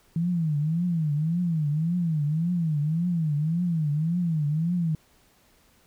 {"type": "tone with vibrato", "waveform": "sine", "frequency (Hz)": 161.1, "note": "E3", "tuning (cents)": -39, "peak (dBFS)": -22, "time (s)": [0.16, 4.95], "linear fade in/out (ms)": 2, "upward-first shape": "triangle", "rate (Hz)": 1.8, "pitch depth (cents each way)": 200, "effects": ["pink hiss -61 dBFS RMS until 5.86 s"]}